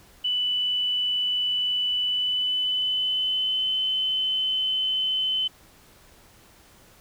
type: tone with pitch glide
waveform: sine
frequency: 2979 to 3047 Hz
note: F#7 to G7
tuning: +11 to -50 cents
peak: -22 dBFS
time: 0.24-5.48 s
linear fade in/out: 10 ms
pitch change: +39 cents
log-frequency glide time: 2.04-3.71 s
effects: pink hiss -54 dBFS RMS until 7 s